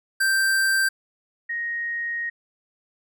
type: tone pair in turn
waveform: square / sine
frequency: 1568 / 1872.2 Hz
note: G6 / A#6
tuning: 0 / +7 cents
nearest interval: minor third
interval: 307 cents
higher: second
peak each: -19 / -25 dBFS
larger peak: first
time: 0.2-0.89 / 1.49-2.3 s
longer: second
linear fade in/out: 10 ms
effects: none